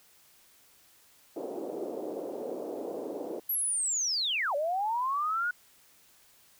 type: band-pass noise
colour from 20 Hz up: pink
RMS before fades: -37 dBFS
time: 1.36-3.4 s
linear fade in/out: 5 ms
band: 340 to 570 Hz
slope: 24 dB/octave
type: linear two-way sweep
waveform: sine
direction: down then up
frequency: 11910 to 554.4 to 1473 Hz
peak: -27 dBFS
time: 3.49-5.51 s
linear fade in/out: 5 ms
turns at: 4.55 s
effects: white hiss -61 dBFS RMS until 6.59 s